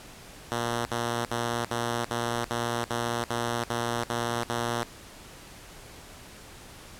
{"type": "tone bursts", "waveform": "5% pulse", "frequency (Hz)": 118.3, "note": "A#2", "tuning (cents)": 26, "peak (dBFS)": -16, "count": 11, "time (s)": [0.52, 4.83], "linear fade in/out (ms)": 0, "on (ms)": 330, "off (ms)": 68, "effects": ["pink hiss -47 dBFS RMS until 6.99 s", "low-pass 12000 Hz 12 dB/octave"]}